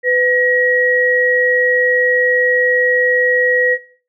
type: tone pair together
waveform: sine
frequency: 500 / 1902.5 Hz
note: B4 / A#6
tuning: +21 / +35 cents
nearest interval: octave + major seventh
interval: 2314 cents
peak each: -14 dBFS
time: 0.03-3.78 s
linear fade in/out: 50 ms
effects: noise-tail reverb RT60 0.5 s tail -18 dB re dry